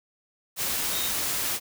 sine tone in noise, 3724 Hz, A#7, 2 cents flat, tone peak -33 dBFS, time 0.91-1.12 s, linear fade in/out 50 ms, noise white, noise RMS -28 dBFS, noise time 0.56-1.6 s, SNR -8 dB, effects none

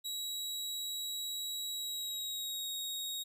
sawtooth tone with pitch glide, 3874 to 3766 Hz, B7 to A#7, -34 to +17 cents, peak -34 dBFS, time 0.04-3.24 s, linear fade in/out 20 ms, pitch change -49 cents, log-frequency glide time 1.71-2.68 s, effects none

